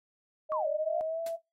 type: tone with pitch glide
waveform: sine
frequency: 622.3 to 663.1 Hz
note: D#5 to E5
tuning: 0 to +10 cents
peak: -30 dBFS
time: 0.49-1.37 s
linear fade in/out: 20 ms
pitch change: +110 cents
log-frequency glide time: 0.98-1.21 s
type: linear two-way sweep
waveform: sine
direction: down then up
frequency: 1164 to 563 to 702 Hz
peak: -30 dBFS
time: 0.52-1.01 s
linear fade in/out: 0 ms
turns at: 0.67 s
type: noise with exponential decay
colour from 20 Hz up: white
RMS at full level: -40 dBFS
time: 1.26-1.37 s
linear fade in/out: 5 ms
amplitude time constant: 23 ms
effects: noise-tail reverb RT60 0.2 s tail -19 dB re dry + MP3 64 kbps